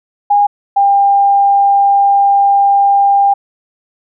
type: tone pair in turn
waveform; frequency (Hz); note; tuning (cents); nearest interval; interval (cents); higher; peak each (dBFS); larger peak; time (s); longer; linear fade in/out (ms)
sine; 817 / 798.8; G#5 / G5; -29 / +32; unison; 39; first; -6; neither; 0.3-0.47 / 0.76-3.34; second; 10
effects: none